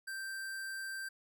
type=tone; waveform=square; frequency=1568 Hz; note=G6; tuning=in tune; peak=-40 dBFS; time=0.07-1.09 s; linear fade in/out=10 ms; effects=none